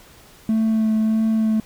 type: tone with vibrato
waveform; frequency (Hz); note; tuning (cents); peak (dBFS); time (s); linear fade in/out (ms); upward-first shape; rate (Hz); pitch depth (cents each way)
triangle; 220; A3; 0; -13; 0.49-1.6; 2; sine; 1.6; 13
effects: tanh soft clip ceiling -10 dBFS + pink hiss -48 dBFS RMS until 1.65 s